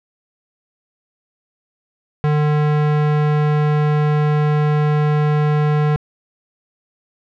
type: tone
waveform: square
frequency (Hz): 150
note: D3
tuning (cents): +37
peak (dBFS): -14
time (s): 2.24-5.96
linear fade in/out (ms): 0
effects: low-pass 2000 Hz 12 dB/octave